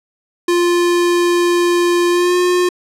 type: tone with pitch glide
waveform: square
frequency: 349.2 to 358 Hz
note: F4 to F4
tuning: 0 to +43 cents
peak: -12 dBFS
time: 0.48-2.69 s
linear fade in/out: 5 ms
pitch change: +43 cents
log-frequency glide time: 2.1-2.36 s
effects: low-pass 11000 Hz 12 dB/octave